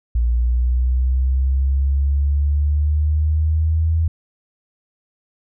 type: linear sweep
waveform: sine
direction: up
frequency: 58.27 to 81.8 Hz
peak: -14 dBFS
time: 0.15-4.08 s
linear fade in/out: 5 ms
effects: none